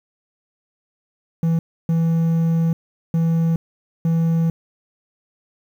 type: tone bursts at uneven times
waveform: triangle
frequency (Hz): 164.81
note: E3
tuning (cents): 0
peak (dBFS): -13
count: 4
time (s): 1.43-1.59 / 1.89-2.73 / 3.14-3.56 / 4.05-4.5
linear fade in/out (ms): 2
effects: 8-bit